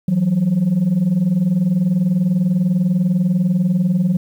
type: tone pair together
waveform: sine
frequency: 164.19 / 184.3 Hz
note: E3 / F#3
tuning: -7 / -7 cents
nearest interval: major second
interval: 200 cents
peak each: -17 / -13 dBFS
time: 0.08-4.17 s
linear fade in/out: 5 ms
effects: tanh soft clip ceiling -10 dBFS + 8-bit